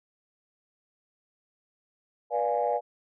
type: chord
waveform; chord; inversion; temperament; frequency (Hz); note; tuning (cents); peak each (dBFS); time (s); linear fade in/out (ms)
sine; B diminished seventh; none; equal with one note detuned; 487.4 / 587.3 / 698.5 / 830.6; B4 / D5 / F5 / Ab5; -23 / 0 / 0 / 0; -29; 2.3-2.81; 50
effects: tanh soft clip ceiling -15 dBFS